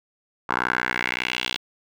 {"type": "tone with band-pass filter sweep", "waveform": "10% pulse", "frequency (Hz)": 61.74, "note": "B1", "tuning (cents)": 0, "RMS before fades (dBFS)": -26, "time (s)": [0.49, 1.57], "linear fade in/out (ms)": 5, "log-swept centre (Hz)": [1200, 3400], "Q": 2.9, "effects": []}